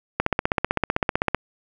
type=click train; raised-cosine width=0.5 ms; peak=-4 dBFS; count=19; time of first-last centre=0.2-1.346 s; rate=15.7 Hz; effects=none